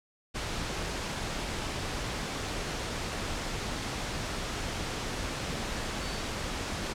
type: tone in noise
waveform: sine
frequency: 4513 Hz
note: C#8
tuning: 30 cents sharp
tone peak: -45 dBFS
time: 6-6.22 s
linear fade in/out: 20 ms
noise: pink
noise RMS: -34 dBFS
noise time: 0.34-6.94 s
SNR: -14 dB
effects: low-pass 7000 Hz 12 dB/octave

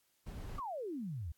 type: noise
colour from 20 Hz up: brown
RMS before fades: -44 dBFS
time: 0.26-0.6 s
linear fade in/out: 10 ms
type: exponential sweep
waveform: sine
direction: down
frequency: 1200 to 71 Hz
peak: -38 dBFS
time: 0.58-1.32 s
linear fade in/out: 5 ms
effects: white hiss -75 dBFS RMS until 1.37 s + AAC 64 kbps

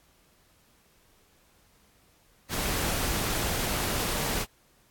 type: noise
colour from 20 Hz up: pink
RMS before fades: -29 dBFS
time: 2.49-4.46 s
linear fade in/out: 50 ms
effects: pink hiss -63 dBFS RMS until 4.9 s + AAC 64 kbps

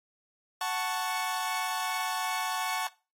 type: chord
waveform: sawtooth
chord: F# minor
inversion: none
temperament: equal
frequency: 740 / 880 / 1108.7 Hz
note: F#5 / A5 / C#6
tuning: 0 / 0 / 0 cents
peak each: -30 dBFS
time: 0.61-2.87 s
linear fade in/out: 2 ms
effects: noise-tail reverb RT60 0.3 s tail -19 dB re dry + AAC 48 kbps

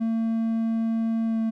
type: tone with pitch glide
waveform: triangle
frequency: 226 to 223.7 Hz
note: A3 to A3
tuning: +47 to +29 cents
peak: -20 dBFS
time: 0-1.51 s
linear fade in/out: 20 ms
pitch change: -18 cents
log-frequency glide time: 1.27-1.4 s
effects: none

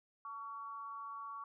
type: tone with amplitude modulation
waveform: sine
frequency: 1129 Hz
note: C#6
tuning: 31 cents sharp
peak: -40 dBFS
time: 0.25-1.44 s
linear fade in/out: 2 ms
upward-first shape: sine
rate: 238 Hz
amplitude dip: 65%
effects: none

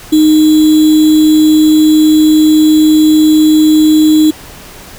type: tone with sample-and-hold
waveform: sine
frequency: 309.2 Hz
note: D#4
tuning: 11 cents flat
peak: -3 dBFS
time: 0.12-4.31 s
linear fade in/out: 10 ms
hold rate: 3675 Hz
effects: pink hiss -32 dBFS RMS until 4.98 s

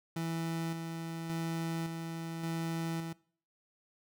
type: tone with tremolo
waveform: 30% pulse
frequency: 164.81 Hz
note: E3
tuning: in tune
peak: -31 dBFS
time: 0.16-3.13 s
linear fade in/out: 5 ms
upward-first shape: square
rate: 0.88 Hz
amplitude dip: 40%
effects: noise-tail reverb RT60 0.5 s tail -22 dB re dry

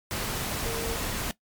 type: tone in noise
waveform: sine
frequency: 458.7 Hz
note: A#4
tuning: 28 cents flat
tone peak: -32 dBFS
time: 0.66-0.96 s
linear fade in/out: 0 ms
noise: pink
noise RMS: -31 dBFS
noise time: 0.11-1.31 s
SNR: -4 dB
effects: noise-tail reverb RT60 0.1 s tail -18 dB re dry + MP3 96 kbps

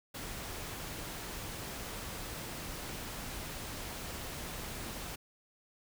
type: noise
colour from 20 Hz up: pink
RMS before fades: -42 dBFS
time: 0.14-5.16 s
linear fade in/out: 10 ms
effects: none

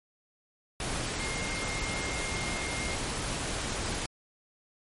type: tone in noise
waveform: sine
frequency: 2125 Hz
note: C7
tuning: 26 cents sharp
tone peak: -37 dBFS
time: 1.2-2.95 s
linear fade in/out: 2 ms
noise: pink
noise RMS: -33 dBFS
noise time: 0.8-4.06 s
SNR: -7 dB
effects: MP3 48 kbps

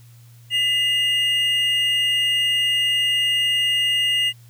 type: tone pair together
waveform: triangle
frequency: 2009 / 2839 Hz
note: B6 / F7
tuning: +29 / +28 cents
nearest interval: tritone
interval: 599 cents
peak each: -24 / -16 dBFS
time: 0.5-4.33 s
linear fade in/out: 50 ms
effects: added 118 Hz sine -44 dBFS peak until 4.49 s + white hiss -56 dBFS RMS until 4.49 s

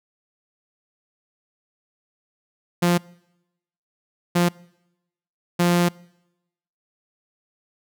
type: tone bursts at uneven times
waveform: sawtooth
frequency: 174.61 Hz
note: F3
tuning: in tune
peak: -12 dBFS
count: 3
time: 2.82-2.98 / 4.35-4.49 / 5.59-5.89 s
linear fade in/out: 10 ms
effects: noise-tail reverb RT60 0.9 s tail -25 dB re dry

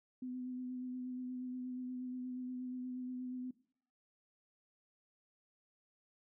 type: tone with vibrato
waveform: sine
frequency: 252.3 Hz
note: B3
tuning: 37 cents sharp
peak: -40 dBFS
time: 0.22-3.51 s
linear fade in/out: 5 ms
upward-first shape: sine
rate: 8.4 Hz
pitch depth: 19 cents each way
effects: noise-tail reverb RT60 0.6 s tail -19 dB re dry

